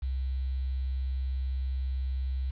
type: tone with quantisation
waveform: sine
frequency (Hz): 65.41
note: C2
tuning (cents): 0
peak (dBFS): -28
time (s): 0.02-2.51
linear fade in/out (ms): 10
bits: 9
effects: resampled to 11025 Hz